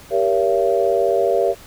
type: chord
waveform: sine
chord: G diminished seventh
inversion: none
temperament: just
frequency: 392 / 470.4 / 564.5 / 677.4 Hz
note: G4 / Bb4 / Db5 / Fb5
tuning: 0 / +16 / +31 / +47 cents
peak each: -20 dBFS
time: 0.1-1.55 s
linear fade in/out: 50 ms
effects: pink hiss -43 dBFS RMS until 1.66 s